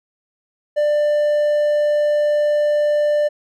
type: tone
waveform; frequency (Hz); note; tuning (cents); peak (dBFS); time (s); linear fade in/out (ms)
triangle; 593; D5; +17; -12; 0.76-3.29; 20
effects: none